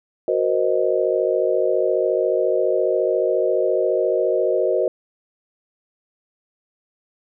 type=chord; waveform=sine; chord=C half-diminished seventh; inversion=second; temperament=equal with one note detuned; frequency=370 / 468.9 / 523.3 / 622.3 Hz; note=Gb4 / Bb4 / C5 / Eb5; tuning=0 / +10 / 0 / 0 cents; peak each=-22 dBFS; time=0.28-4.88 s; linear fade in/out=2 ms; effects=none